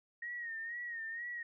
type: tone with vibrato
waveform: sine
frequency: 1864.7 Hz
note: A#6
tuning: in tune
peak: -39 dBFS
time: 0.22-1.43 s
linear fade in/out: 5 ms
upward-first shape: sine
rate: 2.1 Hz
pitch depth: 67 cents each way
effects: none